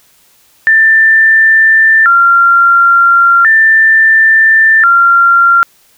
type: tone with vibrato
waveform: sine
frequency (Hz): 1568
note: G6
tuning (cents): 0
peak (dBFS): -3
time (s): 0.67-5.63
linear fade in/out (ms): 0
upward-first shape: square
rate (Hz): 0.36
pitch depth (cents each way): 220
effects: white hiss -48 dBFS RMS until 5.97 s